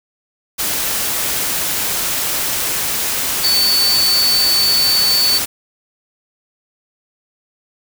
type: tone in noise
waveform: sine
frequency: 4498 Hz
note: C#8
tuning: 24 cents sharp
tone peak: -12 dBFS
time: 3.43-5.39 s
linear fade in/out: 20 ms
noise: white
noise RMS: -19 dBFS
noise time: 0.58-5.46 s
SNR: +4 dB
effects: none